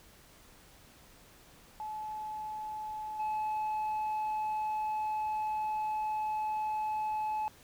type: tone with level steps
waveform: sine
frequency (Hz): 859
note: A5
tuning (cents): -42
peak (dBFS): -36 / -28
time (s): 1.8-7.48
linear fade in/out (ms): 0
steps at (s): 3.19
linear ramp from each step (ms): 10
effects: tanh soft clip ceiling -30 dBFS + pink hiss -58 dBFS RMS until 7.63 s